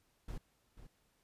brown noise with echo, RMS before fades -42 dBFS, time 0.28-0.38 s, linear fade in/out 5 ms, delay 490 ms, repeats 1, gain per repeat -11 dB, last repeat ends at 0.87 s, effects pink hiss -75 dBFS RMS until 1.23 s + resampled to 32000 Hz

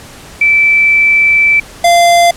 sine / square tone pair in turn, 2323 / 690.6 Hz, D7 / F5, -20 / -20 cents, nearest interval octave + major sixth, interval 2100 cents, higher first, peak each -5 dBFS, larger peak neither, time 0.41-1.6 / 1.84-2.31 s, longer first, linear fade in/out 5 ms, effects pink hiss -33 dBFS RMS until 2.36 s + low-pass 11000 Hz 12 dB/octave

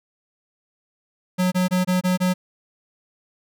square tone bursts, 182.7 Hz, F#3, 22 cents flat, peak -18 dBFS, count 6, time 1.38-2.34 s, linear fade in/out 20 ms, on 140 ms, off 24 ms, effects none

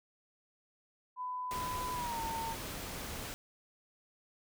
sine tone with pitch glide, 1001 to 907.4 Hz, B5 to A#5, +23 to -47 cents, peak -36 dBFS, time 1.16-2.56 s, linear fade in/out 50 ms, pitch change -170 cents, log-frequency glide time 1.93-2.21 s
pink noise, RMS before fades -42 dBFS, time 1.51-3.34 s, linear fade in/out 0 ms
effects none

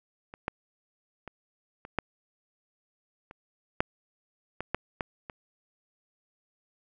clicks, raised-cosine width 0.5 ms, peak -28 / -14 / -25 / -27 / -11 / -30 / -8 / -18 / -12 / -15 / -24 dBFS, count 11, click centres 0.339 / 0.481 / 1.277 / 1.851 / 1.987 / 3.311 / 3.805 / 4.606 / 4.746 / 5.008 / 5.298 s, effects none

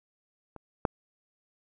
clicks, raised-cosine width 1 ms, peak -29 / -10 dBFS, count 2, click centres 0.563 / 0.852 s, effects none

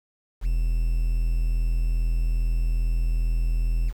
triangle tone with quantisation, 41.2 Hz, E1, in tune, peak -18 dBFS, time 0.41-3.93 s, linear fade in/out 50 ms, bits 8, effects none

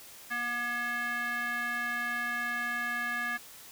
square tone with band-pass filter, 240.6 Hz, B3, 45 cents flat, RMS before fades -33 dBFS, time 0.3-3.38 s, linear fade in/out 20 ms, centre 1700 Hz, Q 4.4, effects white hiss -50 dBFS RMS until 3.71 s

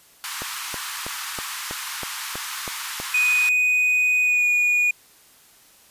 pink high-pass noise, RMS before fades -31 dBFS, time 0.24-3.49 s, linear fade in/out 0 ms, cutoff 960 Hz, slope 48 dB/octave
click train, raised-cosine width 1 ms, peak -17 dBFS, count 9, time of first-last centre 0.42-3.001 s, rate 3.1 Hz
triangle tone with pitch glide, 2489 to 2452 Hz, D#7 to D#7, 0 to -26 cents, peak -15 dBFS, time 3.14-4.91 s, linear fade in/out 5 ms, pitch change -26 cents, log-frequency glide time 4.22-4.46 s
effects white hiss -53 dBFS RMS until 5.9 s + resampled to 32000 Hz

